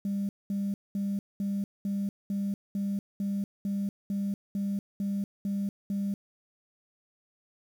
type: tone bursts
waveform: sine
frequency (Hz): 199.5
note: G3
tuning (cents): +31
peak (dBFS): -26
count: 14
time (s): 0.05-6.14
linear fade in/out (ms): 2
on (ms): 240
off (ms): 210
effects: tanh soft clip ceiling -25 dBFS + 9-bit